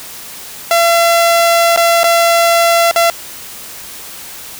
sawtooth tone with dropouts, 678 Hz, E5, 49 cents sharp, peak -4 dBFS, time 0.71-3.1 s, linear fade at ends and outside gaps 1 ms, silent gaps 1.762-1.774 / 2.033-2.041 / 2.912-2.96 s, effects white hiss -30 dBFS RMS until 4.59 s

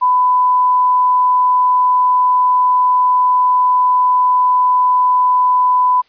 sine tone, 1000 Hz, B5, 21 cents sharp, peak -9 dBFS, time 0.01-6.02 s, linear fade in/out 20 ms, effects white hiss -54 dBFS RMS until 6.08 s + resampled to 11025 Hz

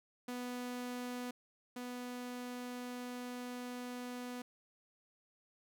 sawtooth tone pair in turn, 246.9 / 246.9 Hz, B3 / B3, 0 / 0 cents, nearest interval unison, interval 0 cents, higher neither, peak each -36 / -38 dBFS, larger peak first, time 0.28-1.31 / 1.76-4.42 s, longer second, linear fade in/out 5 ms, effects none

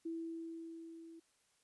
sine tone with level ramp, 329.6 Hz, E4, in tune, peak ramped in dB -38 to -52 dBFS, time 0.05-1.2 s, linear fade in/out 10 ms, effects white hiss -75 dBFS RMS until 1.63 s + resampled to 24000 Hz

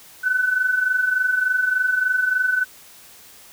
sine tone pair together, 1485.6 / 1509 Hz, F#6 / F#6, +7 / +34 cents, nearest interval unison, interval 27 cents, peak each -24 / -18 dBFS, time 0.23-2.65 s, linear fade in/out 20 ms, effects white hiss -46 dBFS RMS until 3.52 s

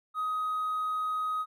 triangle tone with hard clipping, 1257 Hz, D#6, 17 cents sharp, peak -28 dBFS, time 0.14-1.46 s, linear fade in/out 50 ms, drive 2 dB, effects none

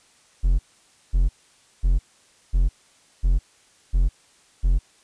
triangle tone bursts, 43.67 Hz, F1, 1 cent sharp, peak -13 dBFS, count 7, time 0.43-4.79 s, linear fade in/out 20 ms, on 160 ms, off 540 ms, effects white hiss -57 dBFS RMS until 5.03 s + resampled to 22050 Hz

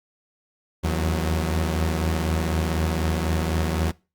sawtooth tone cluster, 79.8 / 83.8 / 183.2 Hz, D#2 / E2 / F#3, +44 / +29 / -17 cents, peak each -19 / -28 / -24 dBFS, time 0.83-3.92 s, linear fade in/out 20 ms, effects noise-tail reverb RT60 0.3 s tail -23 dB re dry + Opus 48 kbps

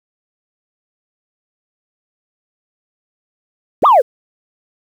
sine linear two-way sweep, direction up then down, 70.5 to 1250 to 430.6 Hz, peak -4 dBFS, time 3.82-4.02 s, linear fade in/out 20 ms, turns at 3.86 s, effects tanh soft clip ceiling -2 dBFS + 7-bit

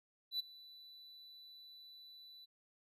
triangle tone with ADSR envelope, 3977 Hz, B7, 11 cents sharp, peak -32 dBFS, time 0.31-2.46 s, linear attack 86 ms, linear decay 12 ms, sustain -21 dB, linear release 20 ms, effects resampled to 32000 Hz

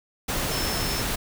sine tone in noise, 5300 Hz, E8, 9 cents sharp, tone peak -32 dBFS, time 0.51-1.02 s, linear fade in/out 10 ms, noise pink, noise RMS -27 dBFS, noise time 0.28-1.16 s, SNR -8 dB, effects none

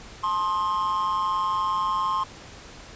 triangle tone with amplitude modulation, 1059 Hz, C6, 21 cents sharp, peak -17 dBFS, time 0.23-2.24 s, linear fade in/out 10 ms, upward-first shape sine, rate 189 Hz, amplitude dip 75%, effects pink hiss -44 dBFS RMS until 2.95 s + resampled to 16000 Hz

